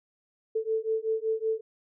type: beating tone pair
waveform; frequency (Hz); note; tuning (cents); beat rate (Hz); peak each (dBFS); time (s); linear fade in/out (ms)
sine; 440 / 445.3; A4 / A4; 0 / +21; 5.3; -29; 0.55-1.61; 10
effects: none